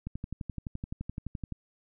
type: click train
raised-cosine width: 5 ms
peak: -23 dBFS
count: 18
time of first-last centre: 0.07-1.523 s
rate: 11.7 Hz
effects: none